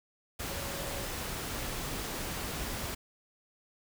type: tone in noise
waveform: sine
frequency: 555 Hz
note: C#5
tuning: 2 cents sharp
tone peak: -44 dBFS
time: 0.48-1.06 s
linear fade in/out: 10 ms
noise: pink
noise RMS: -37 dBFS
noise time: 0.39-2.95 s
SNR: -10 dB
effects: none